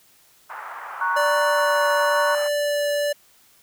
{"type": "band-pass noise", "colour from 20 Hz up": "pink", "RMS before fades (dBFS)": -35, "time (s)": [0.49, 2.49], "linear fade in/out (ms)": 20, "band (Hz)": [890, 1500], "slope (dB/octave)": 24}
{"type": "chord", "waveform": "sine", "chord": "F# major", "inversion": "first", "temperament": "equal", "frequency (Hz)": [932.3, 1108.7, 1480], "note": ["A#5", "C#6", "F#6"], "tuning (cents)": [0, 0, 0], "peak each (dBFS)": -24, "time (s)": [1.01, 2.35], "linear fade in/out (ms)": 2}
{"type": "tone with vibrato", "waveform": "square", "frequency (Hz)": 584, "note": "D5", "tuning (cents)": -10, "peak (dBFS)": -21, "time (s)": [1.16, 3.13], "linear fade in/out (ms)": 10, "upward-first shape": "triangle", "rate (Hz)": 1, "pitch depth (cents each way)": 8}
{"effects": ["white hiss -56 dBFS RMS until 3.62 s"]}